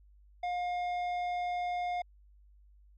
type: tone with tanh clipping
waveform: triangle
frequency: 712 Hz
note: F5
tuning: 33 cents sharp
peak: -33 dBFS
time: 0.43-2.02 s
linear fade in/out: 5 ms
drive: 14 dB
effects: added 50 Hz sine -57 dBFS peak until 2.97 s